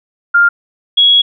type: tone pair in turn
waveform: sine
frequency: 1401 / 3332 Hz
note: F6 / G#7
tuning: +5 / +5 cents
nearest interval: octave + minor third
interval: 1500 cents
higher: second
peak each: -5 dBFS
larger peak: neither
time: 0.34-0.49 / 0.97-1.22 s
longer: second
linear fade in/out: 10 ms
effects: none